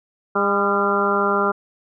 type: harmonic tone with a mistuned harmonic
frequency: 201.4 Hz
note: G3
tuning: 47 cents sharp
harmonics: 1 / 2 / 3 / 4 / 5 / 6 / 7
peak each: -26 / -22 / -26 / -27 / -26 / -23 / -22 dBFS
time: 0.35-1.52 s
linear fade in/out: 10 ms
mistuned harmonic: 7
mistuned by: -43 cents
effects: none